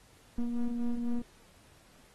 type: ring-modulated tone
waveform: triangle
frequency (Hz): 120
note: B2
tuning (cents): -49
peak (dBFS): -23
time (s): 0.38-1.22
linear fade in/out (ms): 5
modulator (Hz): 118
effects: pink hiss -61 dBFS RMS until 2.14 s + AAC 32 kbps